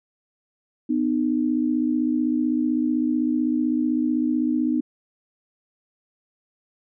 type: tone pair together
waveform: sine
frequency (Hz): 250 / 305.8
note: B3 / D#4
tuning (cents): +21 / -30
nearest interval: minor third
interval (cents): 349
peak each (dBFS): -22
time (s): 0.89-4.81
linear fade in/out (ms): 10
effects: none